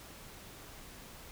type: silence
effects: pink hiss -51 dBFS RMS until 1.31 s